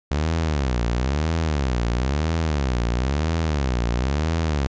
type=tone with vibrato; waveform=sawtooth; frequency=69.3 Hz; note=C#2; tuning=in tune; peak=-16 dBFS; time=0.11-4.67 s; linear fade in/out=0 ms; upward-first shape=sine; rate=1 Hz; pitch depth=300 cents each way; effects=resampled to 16000 Hz